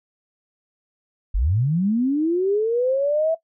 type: linear sweep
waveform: sine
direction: up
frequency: 38.42 to 659.3 Hz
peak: -17 dBFS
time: 1.34-3.35 s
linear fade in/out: 10 ms
effects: noise-tail reverb RT60 0.1 s tail -18 dB re dry